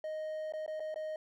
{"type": "tone with dropouts", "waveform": "triangle", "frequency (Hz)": 622.3, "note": "D#5", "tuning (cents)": 0, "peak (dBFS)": -34, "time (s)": [0.04, 1.16], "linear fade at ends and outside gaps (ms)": 2, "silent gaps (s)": [[0.523, 0.536], [0.663, 0.678], [0.797, 0.803], [0.943, 0.959]], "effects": []}